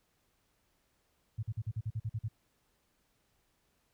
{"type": "tone bursts", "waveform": "sine", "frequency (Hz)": 109.8, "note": "A2", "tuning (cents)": -3, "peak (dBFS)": -32, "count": 10, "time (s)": [1.38, 2.285], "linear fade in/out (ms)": 10, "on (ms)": 50, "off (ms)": 45, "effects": ["pink hiss -75 dBFS RMS until 3.93 s"]}